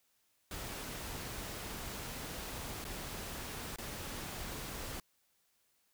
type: noise with dropouts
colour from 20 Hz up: pink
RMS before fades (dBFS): -43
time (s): 0.51-5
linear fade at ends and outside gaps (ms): 2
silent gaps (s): 2.843-2.85 / 3.761-3.784
effects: white hiss -75 dBFS RMS until 5.93 s